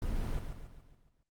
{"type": "noise with echo", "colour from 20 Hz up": "brown", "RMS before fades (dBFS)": -34, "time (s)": [0.02, 0.39], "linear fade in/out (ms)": 2, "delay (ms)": 140, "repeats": 6, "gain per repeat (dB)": -6, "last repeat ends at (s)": 1.23, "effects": ["Opus 24 kbps"]}